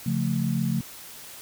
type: chord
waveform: sine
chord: Db augmented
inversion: none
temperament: equal with one note detuned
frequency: 138.59 / 174.61 / 221.3 Hz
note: Db3 / F3 / A3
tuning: 0 / 0 / +10 cents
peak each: -27 dBFS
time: 0.06-0.81 s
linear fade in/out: 5 ms
effects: white hiss -43 dBFS RMS until 1.41 s